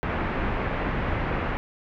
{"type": "low-pass noise", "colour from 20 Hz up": "pink", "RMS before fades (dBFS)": -27, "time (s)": [0.03, 1.57], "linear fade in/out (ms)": 0, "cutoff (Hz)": 2300, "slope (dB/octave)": 24, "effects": []}